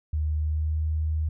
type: tone with pitch glide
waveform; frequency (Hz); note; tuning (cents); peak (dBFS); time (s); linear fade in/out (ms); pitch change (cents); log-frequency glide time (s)
sine; 76.5 to 78.02; D#2 to D#2; -29 to +5; -23; 0.13-1.29; 5; +34; 0.37-0.81
effects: none